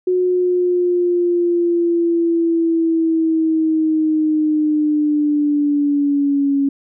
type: linear sweep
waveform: sine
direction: down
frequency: 365.6 to 277.2 Hz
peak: -13 dBFS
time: 0.07-6.69 s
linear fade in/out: 5 ms
effects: none